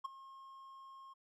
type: tone with ADSR envelope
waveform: triangle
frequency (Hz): 1075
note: C6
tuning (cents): +47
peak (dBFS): -33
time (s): 0.04-1.14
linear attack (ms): 13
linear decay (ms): 12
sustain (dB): -17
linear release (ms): 17
effects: none